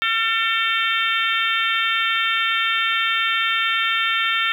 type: harmonic tone with a mistuned harmonic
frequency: 448.8 Hz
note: A4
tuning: 34 cents sharp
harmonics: 3 / 4 / 5 / 6 / 7 / 8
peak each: -23 / -24 / -25 / -26 / -26 / -27 dBFS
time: 0.02-4.52 s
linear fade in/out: 0 ms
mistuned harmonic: 3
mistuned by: +22 cents
effects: 8-bit